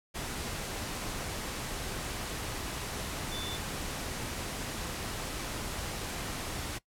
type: tone in noise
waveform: sine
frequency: 3520 Hz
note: A7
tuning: in tune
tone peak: -38 dBFS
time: 3.31-3.58 s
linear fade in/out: 20 ms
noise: pink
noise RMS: -37 dBFS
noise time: 0.14-6.79 s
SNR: -4 dB
effects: noise-tail reverb RT60 0.1 s tail -20 dB re dry + low-pass 12000 Hz 12 dB/octave